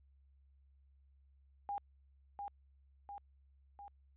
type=tone with echo; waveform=sine; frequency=810 Hz; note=G#5; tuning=43 cents flat; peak=-37 dBFS; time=1.69-1.78 s; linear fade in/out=0 ms; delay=700 ms; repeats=3; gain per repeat=-4 dB; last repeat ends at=3.88 s; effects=added 68 Hz sine -64 dBFS peak until 4.16 s + resampled to 8000 Hz